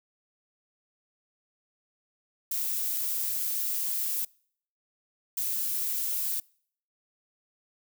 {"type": "noise bursts at uneven times", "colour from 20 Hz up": "violet", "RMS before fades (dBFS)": -30, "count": 2, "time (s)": [[2.51, 4.25], [5.37, 6.4]], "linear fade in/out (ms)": 5, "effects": ["noise-tail reverb RT60 0.6 s tail -26 dB re dry"]}